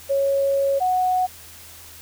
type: tone pair in turn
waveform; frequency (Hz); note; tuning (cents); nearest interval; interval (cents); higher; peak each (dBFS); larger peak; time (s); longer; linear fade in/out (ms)
sine; 552 / 736.8; C#5 / F#5; -7 / -7; perfect fourth; 500; second; -17; neither; 0.09-0.8 / 0.8-1.27; first; 20
effects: added 82 Hz sine -50 dBFS peak until 2.01 s + white hiss -43 dBFS RMS until 2.01 s